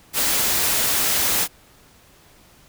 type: noise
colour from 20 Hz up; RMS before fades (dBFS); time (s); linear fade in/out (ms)
white; -20; 0.13-1.48; 50
effects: pink hiss -52 dBFS RMS until 2.68 s